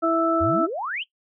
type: harmonic tone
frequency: 329.5 Hz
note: E4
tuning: 1 cent flat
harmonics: 1 / 2 / 4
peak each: -22 / -22 / -22 dBFS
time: 0.02-0.67 s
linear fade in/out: 20 ms
type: exponential sweep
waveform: sine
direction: up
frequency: 73.42 to 3322 Hz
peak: -26 dBFS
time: 0.4-1.04 s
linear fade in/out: 20 ms
effects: noise-tail reverb RT60 0.1 s tail -18 dB re dry